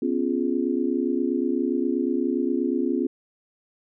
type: chord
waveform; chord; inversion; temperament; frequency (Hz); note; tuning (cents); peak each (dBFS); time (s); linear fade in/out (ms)
sine; C# dominant seventh; third; just; 249.5 / 277.2 / 346.5 / 415.8; B3 / C#4 / E#4 / G#4; +18 / 0 / -14 / +2; -26 / -26 / -26 / -31; 0.02-3.07; 5
effects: none